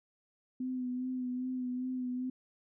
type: tone with vibrato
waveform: sine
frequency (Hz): 252.9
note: B3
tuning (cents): +41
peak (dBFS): -33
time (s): 0.6-2.3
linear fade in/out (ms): 5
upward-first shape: sine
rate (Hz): 2.5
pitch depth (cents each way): 28
effects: none